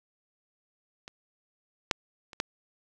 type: clicks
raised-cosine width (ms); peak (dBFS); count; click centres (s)
0.2; -25 / -6 / -27 / -10; 4; 1.079 / 1.912 / 2.332 / 2.401
effects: none